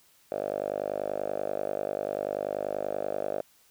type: tone with band-pass filter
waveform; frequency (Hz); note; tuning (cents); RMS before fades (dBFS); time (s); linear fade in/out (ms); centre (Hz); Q
5% pulse; 50.3; G1; +45; -32; 0.32-3.41; 0; 600; 4.8
effects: white hiss -62 dBFS RMS until 3.7 s